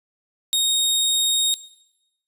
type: tone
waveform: sawtooth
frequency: 3729 Hz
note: A#7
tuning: in tune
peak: -14 dBFS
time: 0.53-1.54 s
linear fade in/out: 0 ms
effects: noise-tail reverb RT60 0.9 s tail -18 dB re dry + resampled to 32000 Hz